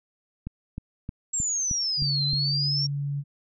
click train, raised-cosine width 5 ms, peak -20 dBFS, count 7, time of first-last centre 0.47-2.333 s, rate 3.22 Hz
sine exponential two-way sweep, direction down then up, 7660 to 4030 to 5580 Hz, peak -24 dBFS, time 1.33-2.87 s, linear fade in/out 10 ms, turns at 2.26 s
sine tone, 142.2 Hz, C#3, 45 cents sharp, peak -26 dBFS, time 1.97-3.24 s, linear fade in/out 50 ms
effects none

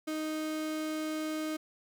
35% pulse tone, 311.1 Hz, D#4, in tune, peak -31 dBFS, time 0.07-1.57 s, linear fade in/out 10 ms, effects none

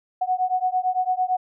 sine beating tone pair, 734 / 742.9 Hz, F#5 / F#5, -14 / +7 cents, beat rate 8.9 Hz, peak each -23 dBFS, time 0.21-1.37 s, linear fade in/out 10 ms, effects none

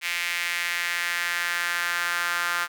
sawtooth tone with high-pass filter sweep, 173.7 Hz, F3, 9 cents flat, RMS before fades -27 dBFS, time 0.01-2.68 s, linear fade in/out 50 ms, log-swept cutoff 2200 to 1400 Hz, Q 3, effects none

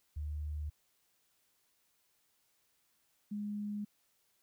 sine tone pair in turn, 74.9 / 207.1 Hz, D2 / G#3, +35 / -5 cents, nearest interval octave + tritone, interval 1760 cents, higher second, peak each -36 / -36 dBFS, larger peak neither, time 0.16-0.7 / 3.31-3.85 s, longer neither, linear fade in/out 10 ms, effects white hiss -75 dBFS RMS until 4.42 s

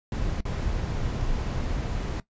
brown noise with dropouts, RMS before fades -28 dBFS, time 0.12-2.2 s, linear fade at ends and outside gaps 1 ms, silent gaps 0.406-0.453 s, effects noise-tail reverb RT60 0.1 s tail -17 dB re dry + resampled to 16000 Hz

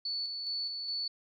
sine tone with tremolo, 4455 Hz, C#8, 8 cents sharp, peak -32 dBFS, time 0.05-1.08 s, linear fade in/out 5 ms, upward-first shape square, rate 2.4 Hz, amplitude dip 35%, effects none

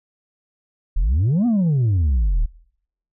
sine exponential two-way sweep, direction up then down, 34.65 to 249.9 to 34.65 Hz, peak -12 dBFS, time 0.96-2.46 s, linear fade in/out 10 ms, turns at 1.46 s, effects noise-tail reverb RT60 0.7 s tail -23 dB re dry + tanh soft clip ceiling -14 dBFS

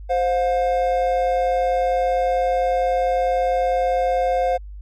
triangle tone pair together, 523.3 / 714.4 Hz, C5 / F5, 0 / +39 cents, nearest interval perfect fourth, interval 539 cents, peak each -18 dBFS, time 0.09-4.58 s, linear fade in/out 20 ms, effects added 50 Hz sine -33 dBFS peak until 4.81 s

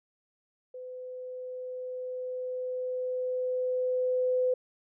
sine tone with level ramp, 506 Hz, B4, 42 cents sharp, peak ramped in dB -39 to -23 dBFS, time 0.74-4.54 s, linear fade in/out 5 ms, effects none

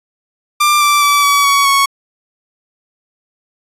sawtooth tone with pitch steps, 1188 / 1171.6 / 1155.5 / 1139.6 / 1123.9 / 1108.4 Hz, D6 / D6 / D6 / C#6 / C#6 / C#6, +20 / -5 / -28 / +48 / +24 / -1 cents, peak -5 dBFS, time 0.6-1.86 s, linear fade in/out 10 ms, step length 210 ms, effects resampled to 32000 Hz

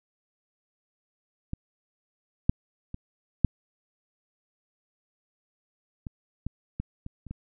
clicks, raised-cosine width 5 ms, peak -19 / -7 / -23 / -6 / -23 / -19 / -18 / -25 / -30 / -23 dBFS, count 10, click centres 1.534 / 2.495 / 2.944 / 3.447 / 6.068 / 6.466 / 6.8 / 7.064 / 7.267 / 7.31 s, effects none

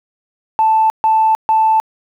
sine tone bursts, 880 Hz, A5, in tune, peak -8 dBFS, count 3, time 0.59-1.8 s, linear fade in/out 0 ms, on 310 ms, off 140 ms, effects tanh soft clip ceiling -4 dBFS + 8-bit

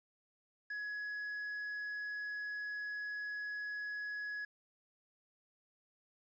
triangle tone with quantisation, 1681 Hz, G#6, 20 cents sharp, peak -37 dBFS, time 0.7-4.45 s, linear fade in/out 5 ms, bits 11, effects resampled to 16000 Hz

